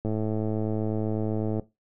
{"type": "click train", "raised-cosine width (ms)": 2, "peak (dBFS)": -16, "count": 168, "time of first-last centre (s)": [0.05, 1.596], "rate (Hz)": 108, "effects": ["noise-tail reverb RT60 0.2 s tail -17 dB re dry"]}